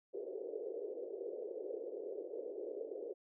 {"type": "band-pass noise", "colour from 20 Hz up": "pink", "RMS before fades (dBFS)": -44, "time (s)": [0.13, 3.14], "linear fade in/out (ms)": 20, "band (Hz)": [390, 510], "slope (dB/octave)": 48, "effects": []}